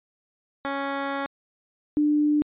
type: tone pair in turn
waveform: 10% pulse / sine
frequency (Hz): 277.2 / 297.6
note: C#4 / D4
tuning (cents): 0 / +23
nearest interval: minor second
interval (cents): 123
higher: second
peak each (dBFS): -18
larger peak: neither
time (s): 0.65-1.26 / 1.97-2.42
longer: first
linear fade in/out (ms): 0
effects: resampled to 8000 Hz